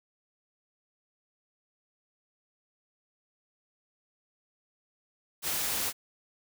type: noise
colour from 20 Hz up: white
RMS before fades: -31 dBFS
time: 5.42-5.93 s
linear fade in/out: 50 ms
effects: none